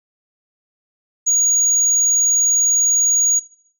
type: tone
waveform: sine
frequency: 6730 Hz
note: G#8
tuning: 22 cents sharp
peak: -10 dBFS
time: 1.26-3.4 s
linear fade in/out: 20 ms
effects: noise-tail reverb RT60 0.6 s tail -20 dB re dry + tanh soft clip ceiling -9 dBFS